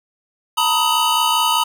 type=tone cluster; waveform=square; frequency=908 / 973 / 1259 / 2987 Hz; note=A#5 / B5 / D#6 / F#7; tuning=-46 / -26 / +20 / +16 cents; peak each=-21 dBFS; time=0.57-1.64 s; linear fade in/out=10 ms; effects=none